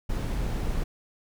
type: noise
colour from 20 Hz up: brown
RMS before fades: -28 dBFS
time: 0.09-0.84 s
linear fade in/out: 10 ms
effects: none

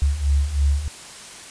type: beating tone pair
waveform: sine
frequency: 68.9 / 72 Hz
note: C#2 / D2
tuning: -10 / -34 cents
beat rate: 3.1 Hz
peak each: -22 / -18 dBFS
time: 0.02-0.88 s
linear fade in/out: 0 ms
effects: white hiss -39 dBFS RMS until 1.5 s + resampled to 22050 Hz

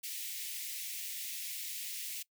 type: high-pass noise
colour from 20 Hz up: white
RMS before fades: -41 dBFS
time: 0.03-2.23 s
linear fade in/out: 10 ms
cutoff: 2000 Hz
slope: 48 dB/octave
effects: noise-tail reverb RT60 0.1 s tail -21 dB re dry

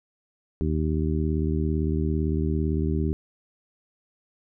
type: harmonic tone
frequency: 77.78 Hz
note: D#2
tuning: in tune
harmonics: 1 / 2 / 3 / 4 / 5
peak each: -25 / -28 / -30 / -31 / -32 dBFS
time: 0.61-3.13 s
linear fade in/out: 0 ms
effects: none

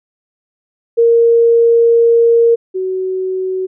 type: tone pair in turn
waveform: sine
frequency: 464.9 / 374.6 Hz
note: A#4 / F#4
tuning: -5 / +21 cents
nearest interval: major third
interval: 374 cents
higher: first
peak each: -6 / -15 dBFS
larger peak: first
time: 0.97-2.56 / 2.74-3.67 s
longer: first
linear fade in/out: 20 ms
effects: none

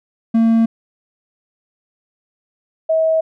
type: tone pair in turn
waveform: triangle / sine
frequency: 227 / 642.1 Hz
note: A#3 / E5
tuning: -46 / -46 cents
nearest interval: octave + tritone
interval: 1800 cents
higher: second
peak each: -8 / -12 dBFS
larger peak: first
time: 0.34-0.66 / 2.89-3.21 s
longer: neither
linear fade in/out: 10 ms
effects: none

